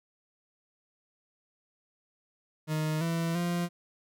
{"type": "tone with pitch steps", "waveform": "40% pulse", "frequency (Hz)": [155.2, 166.3, 173.7], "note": ["D#3", "E3", "F3"], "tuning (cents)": [-4, 16, -9], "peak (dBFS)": -27, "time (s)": [2.67, 3.69], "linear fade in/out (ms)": 50, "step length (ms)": 340, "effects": []}